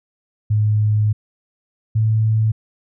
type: tone pair in turn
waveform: sine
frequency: 106.3 / 109.86 Hz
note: G#2 / A2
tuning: +41 / -2 cents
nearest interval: minor second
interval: 57 cents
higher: second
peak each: -13 dBFS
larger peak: neither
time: 0.5-1.13 / 1.95-2.52 s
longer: first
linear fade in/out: 10 ms
effects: none